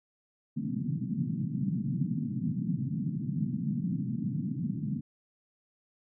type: band-pass noise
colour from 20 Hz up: pink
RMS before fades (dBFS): -32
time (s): 0.56-5.01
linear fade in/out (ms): 10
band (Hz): 130 to 250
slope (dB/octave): 48
effects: none